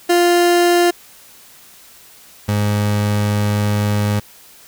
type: tone pair in turn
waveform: 30% pulse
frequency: 349.2 / 103.82 Hz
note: F4 / G#2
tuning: 0 / 0 cents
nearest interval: octave + major sixth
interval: 2100 cents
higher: first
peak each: -8 / -12 dBFS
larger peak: first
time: 0.09-0.91 / 2.48-4.2 s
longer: second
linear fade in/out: 10 ms
effects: white hiss -44 dBFS RMS until 4.67 s